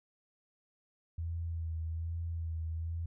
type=tone with vibrato; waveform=sine; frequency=82.41 Hz; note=E2; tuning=in tune; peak=-34 dBFS; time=1.18-3.06 s; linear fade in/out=5 ms; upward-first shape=sine; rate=1.2 Hz; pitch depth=32 cents each way; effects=none